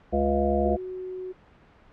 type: harmonic tone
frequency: 70.2 Hz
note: C#2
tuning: 22 cents sharp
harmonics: 1 / 3 / 5 / 7 / 9 / 10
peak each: -28 / -28 / -28 / -28 / -28 / -28 dBFS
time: 0.12-0.77 s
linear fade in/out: 20 ms
type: tone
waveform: sine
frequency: 370 Hz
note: F#4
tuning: in tune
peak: -32 dBFS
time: 0.64-1.33 s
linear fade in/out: 20 ms
effects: pink hiss -55 dBFS RMS until 1.92 s + low-pass 2000 Hz 12 dB/octave